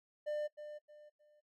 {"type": "tone with echo", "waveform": "triangle", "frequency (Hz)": 598, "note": "D5", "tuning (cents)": 31, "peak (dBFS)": -33, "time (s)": [0.26, 0.48], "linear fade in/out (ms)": 20, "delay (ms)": 310, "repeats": 3, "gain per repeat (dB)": -10, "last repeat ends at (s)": 1.41, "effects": ["noise-tail reverb RT60 0.1 s tail -19 dB re dry"]}